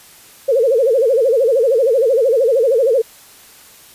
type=tone with vibrato; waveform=sine; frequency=495.5 Hz; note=B4; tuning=6 cents sharp; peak=-10 dBFS; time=0.48-3.02 s; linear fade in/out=10 ms; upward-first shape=sine; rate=13 Hz; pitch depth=210 cents each way; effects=white hiss -43 dBFS RMS until 3.94 s + resampled to 32000 Hz